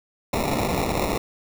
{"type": "noise with sample-and-hold", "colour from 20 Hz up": "white", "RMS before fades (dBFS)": -24, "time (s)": [0.33, 1.18], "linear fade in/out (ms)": 5, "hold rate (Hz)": 1575, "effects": []}